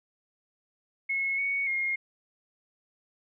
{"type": "tone with pitch steps", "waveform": "sine", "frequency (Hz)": [2180, 2226, 2139], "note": ["C#7", "C#7", "C7"], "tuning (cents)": [-29, 7, 38], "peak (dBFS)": -26, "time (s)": [1.09, 1.96], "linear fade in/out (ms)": 10, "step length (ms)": 290, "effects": []}